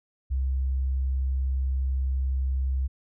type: tone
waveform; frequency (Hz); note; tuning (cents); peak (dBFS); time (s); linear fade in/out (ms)
sine; 65.9; C2; +13; -23; 0.3-2.88; 20
effects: none